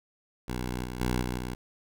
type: tone with level steps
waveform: 10% pulse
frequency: 61.74 Hz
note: B1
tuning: in tune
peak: -23 / -27 / -18 / -22 / -25 dBFS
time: 0.48-1.55 s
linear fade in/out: 5 ms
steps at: 0.85 / 1 / 1.22 / 1.38 s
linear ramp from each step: 2 ms
effects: none